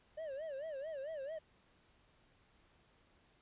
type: tone with vibrato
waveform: triangle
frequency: 587.3 Hz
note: D5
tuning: in tune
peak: -39 dBFS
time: 0.17-1.39 s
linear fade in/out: 10 ms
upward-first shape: sine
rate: 4.5 Hz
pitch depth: 180 cents each way
effects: pink hiss -70 dBFS RMS until 3.41 s + resampled to 8000 Hz